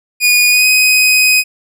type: tone with pitch glide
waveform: sawtooth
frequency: 2456 to 2509 Hz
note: D#7 to D#7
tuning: -23 to +14 cents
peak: -4 dBFS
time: 0.2-1.44 s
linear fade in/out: 50 ms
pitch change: +37 cents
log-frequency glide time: 0.49-0.66 s
effects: none